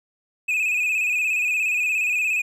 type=tone with vibrato; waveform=triangle; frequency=2520 Hz; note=D#7; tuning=21 cents sharp; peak=-18 dBFS; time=0.48-2.42 s; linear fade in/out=10 ms; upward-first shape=square; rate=17 Hz; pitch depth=47 cents each way; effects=none